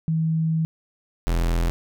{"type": "tone pair in turn", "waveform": ["sine", "45% pulse"], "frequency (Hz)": [160.8, 42.27], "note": ["E3", "E1"], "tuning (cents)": [-43, 44], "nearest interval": "octave + major seventh", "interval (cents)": 2313, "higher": "first", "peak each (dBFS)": -19, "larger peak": "neither", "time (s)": [[0.08, 0.65], [1.27, 1.7]], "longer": "first", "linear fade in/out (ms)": 0, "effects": []}